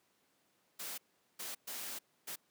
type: noise bursts at uneven times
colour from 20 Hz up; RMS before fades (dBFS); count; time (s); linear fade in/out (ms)
white; -43; 4; 0.79-0.98 / 1.39-1.55 / 1.67-1.99 / 2.27-2.36; 10
effects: pink hiss -74 dBFS RMS until 2.5 s + high-pass 200 Hz 12 dB/octave